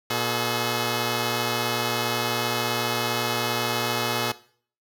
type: tone pair together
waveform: 5% pulse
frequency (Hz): 120 / 427.6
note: B2 / A4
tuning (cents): -49 / -49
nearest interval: octave + minor seventh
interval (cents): 2200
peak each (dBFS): -15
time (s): 0.1-4.32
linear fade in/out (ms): 5
effects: noise-tail reverb RT60 0.5 s tail -18 dB re dry